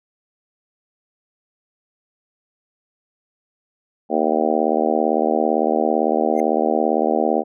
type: harmonic tone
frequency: 77.8 Hz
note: D#2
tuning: in tune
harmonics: 3 / 4 / 5 / 6 / 7 / 8 / 9 / 10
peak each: -24 / -24 / -24 / -24 / -24 / -24 / -24 / -24 dBFS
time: 4.09-7.44 s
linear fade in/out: 50 ms
type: tone with exponential growth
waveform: square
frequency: 2093 Hz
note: C7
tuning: in tune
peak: -33 dBFS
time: 6.33-6.4 s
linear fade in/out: 0 ms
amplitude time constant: 15 ms
effects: none